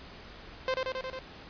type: tone with echo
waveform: sawtooth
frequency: 520 Hz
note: C5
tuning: 11 cents flat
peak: -23 dBFS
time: 0.68-0.74 s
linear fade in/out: 0 ms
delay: 90 ms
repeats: 5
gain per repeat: -2 dB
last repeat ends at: 1.19 s
effects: pink hiss -48 dBFS RMS until 1.49 s + resampled to 11025 Hz